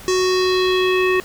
square tone with low-pass filter sweep, 370 Hz, F#4, in tune, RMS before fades -17 dBFS, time 0.08-1.2 s, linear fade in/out 0 ms, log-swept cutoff 6400 to 2300 Hz, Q 3.1, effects pink hiss -39 dBFS RMS until 1.24 s

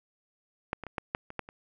clicks, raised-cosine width 0.5 ms, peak -14 / -24 / -25 / -16 / -13 / -27 / -17 / -30 dBFS, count 8, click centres 0.731 / 0.837 / 0.867 / 0.982 / 1.149 / 1.304 / 1.393 / 1.489 s, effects none

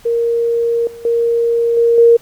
sine tone with level steps, 466.8 Hz, A#4, 2 cents sharp, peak -12 / -30 / -11 / -8 / -4 dBFS, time 0.05-2.17 s, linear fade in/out 10 ms, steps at 0.87 / 1.05 / 1.77 / 1.98 s, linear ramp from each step 2 ms, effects pink hiss -45 dBFS RMS until 2.21 s

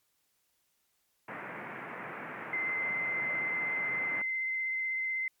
white band-pass noise, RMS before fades -42 dBFS, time 1.28-4.22 s, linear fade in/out 5 ms, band 120 to 2200 Hz, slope 48 dB/octave
sine tone with vibrato, 2068 Hz, C7, 21 cents flat, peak -30 dBFS, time 2.53-5.28 s, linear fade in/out 2 ms, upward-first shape triangle, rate 16 Hz, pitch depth 16 cents each way
effects white hiss -75 dBFS RMS until 5.4 s + MP3 96 kbps

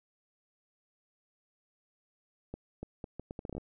accelerating click train, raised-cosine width 2 ms, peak -26 dBFS, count 12, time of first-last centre 2.54-3.58 s, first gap 290 ms, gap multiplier 0.73, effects none

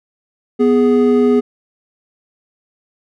triangle tone pair together, 246.6 / 415.3 Hz, B3 / G#4, -2 / 0 cents, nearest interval major sixth, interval 902 cents, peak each -10 dBFS, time 0.59-1.41 s, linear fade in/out 20 ms, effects none

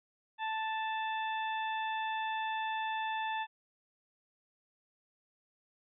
harmonic tone, 880 Hz, A5, in tune, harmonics 1 / 2 / 3 / 4, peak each -34 / -40 / -44 / -46 dBFS, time 0.38-3.47 s, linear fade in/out 50 ms, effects none

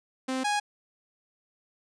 sawtooth tone pair in turn, 260.7 / 827.7 Hz, C4 / G#5, -6 / -6 cents, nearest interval octave + minor sixth, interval 2000 cents, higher second, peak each -24 / -21 dBFS, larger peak second, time 0.28-0.44 / 0.44-0.6 s, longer neither, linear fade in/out 10 ms, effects resampled to 22050 Hz

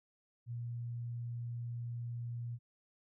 sine tone, 118.9 Hz, A#2, 35 cents sharp, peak -38 dBFS, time 0.46-2.59 s, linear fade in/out 50 ms, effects none

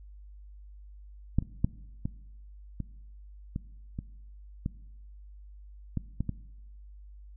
clicks, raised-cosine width 5 ms, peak -11 / -25 / -11 / -18 / -21 / -20 / -22 / -18 / -17 / -17 / -18 dBFS, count 11, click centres 1.386 / 1.424 / 1.645 / 2.055 / 2.803 / 3.561 / 3.989 / 4.661 / 5.973 / 6.206 / 6.293 s, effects noise-tail reverb RT60 1.0 s tail -20 dB re dry + added 50 Hz sine -46 dBFS peak until 7.36 s

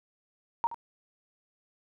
sine tone with echo, 932.3 Hz, A#5, in tune, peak -23 dBFS, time 0.64-0.67 s, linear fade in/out 0 ms, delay 74 ms, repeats 1, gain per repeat -13 dB, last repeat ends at 0.744 s, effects none

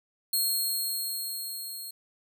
10% pulse tone with level ramp, 4255 Hz, C8, 28 cents sharp, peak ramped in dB -17 to -31 dBFS, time 0.33-1.91 s, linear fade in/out 5 ms, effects none

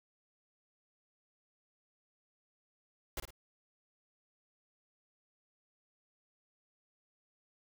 pink noise with echo, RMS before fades -38 dBFS, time 3.17-3.2 s, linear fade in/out 2 ms, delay 53 ms, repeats 2, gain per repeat -8 dB, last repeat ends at 3.306 s, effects none

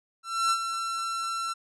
45% pulse tone with ADSR envelope, 1348 Hz, E6, 38 cents sharp, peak -21 dBFS, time 0.23-1.54 s, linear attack 280 ms, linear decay 62 ms, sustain -8 dB, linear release 18 ms, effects resampled to 24000 Hz

